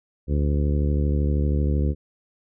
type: harmonic tone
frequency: 72.8 Hz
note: D2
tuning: 15 cents flat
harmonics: 1 / 2 / 3 / 4 / 5 / 6 / 7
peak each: -20 / -26 / -30 / -32 / -34 / -36 / -37 dBFS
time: 0.27-1.95 s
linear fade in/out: 50 ms
effects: none